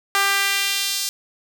sawtooth tone with high-pass filter sweep, 395.9 Hz, G4, 17 cents sharp, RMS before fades -21 dBFS, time 0.15-1.09 s, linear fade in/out 0 ms, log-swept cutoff 1200 to 5100 Hz, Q 1.3, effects none

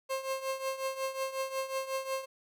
30% pulse tone with tremolo, 532 Hz, C5, 29 cents sharp, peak -27 dBFS, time 0.09-2.26 s, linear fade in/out 20 ms, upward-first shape triangle, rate 5.5 Hz, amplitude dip 80%, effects none

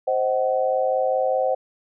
sine chord, C diminished, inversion none, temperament just, 523.3 / 627.9 / 753.5 Hz, C5 / Eb5 / Gb5, 0 / +16 / +31 cents, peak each -21 / -25 / -24 dBFS, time 0.07-1.55 s, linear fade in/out 10 ms, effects none

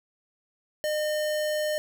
square tone, 608 Hz, D#5, 40 cents flat, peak -26 dBFS, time 0.84-1.78 s, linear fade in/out 0 ms, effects none

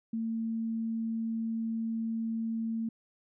sine tone, 225.8 Hz, A3, 45 cents sharp, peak -30 dBFS, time 0.13-2.89 s, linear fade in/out 5 ms, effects none

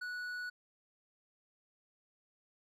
sine tone with hard clipping, 1472 Hz, F#6, 9 cents flat, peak -40 dBFS, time 0.01-0.5 s, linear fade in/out 10 ms, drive 6 dB, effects none

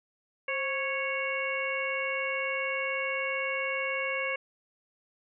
harmonic tone with a mistuned harmonic, 553 Hz, C#5, 4 cents flat, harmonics 1 / 2 / 3 / 4 / 5, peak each -34 / -38 / -38 / -32 / -37 dBFS, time 0.48-4.36 s, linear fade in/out 5 ms, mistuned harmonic 1, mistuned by -72 cents, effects none

